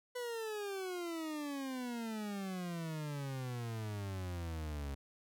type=exponential sweep; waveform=40% pulse; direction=down; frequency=498.9 to 68.4 Hz; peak=-38 dBFS; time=0.15-4.95 s; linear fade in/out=10 ms; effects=none